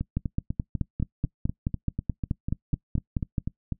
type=two click trains; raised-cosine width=5 ms; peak=-13 / -16 dBFS; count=16 / 16; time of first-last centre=0.17-3.382 / 0.01-3.723 s; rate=4.67 / 4.04 Hz; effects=noise-tail reverb RT60 0.1 s tail -22 dB re dry